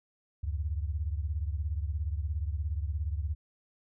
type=beating tone pair; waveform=sine; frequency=72.1 / 89.1 Hz; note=D2 / F2; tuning=-31 / +35 cents; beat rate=17 Hz; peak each=-31 / -35 dBFS; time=0.43-3.35 s; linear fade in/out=10 ms; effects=none